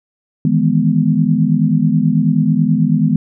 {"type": "chord", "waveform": "sine", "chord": "E major seventh", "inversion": "third", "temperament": "equal", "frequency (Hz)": [155.56, 164.81, 207.7, 246.9], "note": ["D#3", "E3", "G#3", "B3"], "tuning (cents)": [0, 0, 0, 0], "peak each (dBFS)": -16, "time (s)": [0.45, 3.16], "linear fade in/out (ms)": 2, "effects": []}